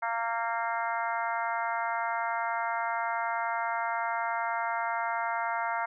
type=harmonic tone with a mistuned harmonic; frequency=230.5 Hz; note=A#3; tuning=19 cents flat; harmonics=3 / 4 / 5 / 6 / 7 / 8 / 9; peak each=-34 / -32 / -39 / -35 / -40 / -43 / -40 dBFS; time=0.02-5.86 s; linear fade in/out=10 ms; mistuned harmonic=9; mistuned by=+28 cents; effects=none